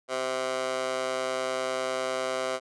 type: tone with high-pass filter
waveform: 15% pulse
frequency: 130 Hz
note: C3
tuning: 11 cents flat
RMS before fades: -30 dBFS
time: 0.08-2.6 s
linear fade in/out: 50 ms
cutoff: 640 Hz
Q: 2
effects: resampled to 22050 Hz